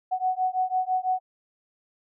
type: beating tone pair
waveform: sine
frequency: 740 / 746 Hz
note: F#5 / F#5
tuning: 0 / +14 cents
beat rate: 6 Hz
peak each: -26 dBFS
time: 0.11-1.2 s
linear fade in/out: 20 ms
effects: none